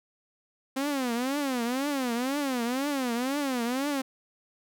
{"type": "tone with vibrato", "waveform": "sawtooth", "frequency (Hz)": 260.6, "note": "C4", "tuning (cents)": -7, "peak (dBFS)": -23, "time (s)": [0.76, 4.02], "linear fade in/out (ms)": 10, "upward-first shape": "triangle", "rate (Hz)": 2, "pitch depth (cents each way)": 230, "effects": []}